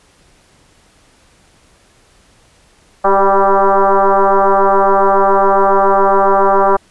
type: tone with frequency modulation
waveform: sine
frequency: 192.4 Hz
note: G3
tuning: 32 cents flat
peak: -7 dBFS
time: 3.04-6.77 s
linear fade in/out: 10 ms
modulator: 196 Hz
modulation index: 5.5
effects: pink hiss -50 dBFS RMS until 6.9 s + resampled to 24000 Hz